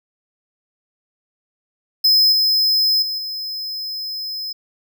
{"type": "tone with level steps", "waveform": "square", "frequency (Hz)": 5100, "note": "D#8", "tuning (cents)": 42, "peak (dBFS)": [-11, -14, -22, -25], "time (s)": [2.04, 4.53], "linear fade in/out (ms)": 10, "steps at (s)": [2.32, 3.02, 3.18], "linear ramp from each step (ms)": 5, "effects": []}